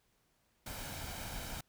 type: noise with comb filter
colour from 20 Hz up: pink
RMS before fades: -43 dBFS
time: 0.66-1.61 s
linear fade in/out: 5 ms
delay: 1.3 ms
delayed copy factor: +0.5
effects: pink hiss -75 dBFS RMS until 1.68 s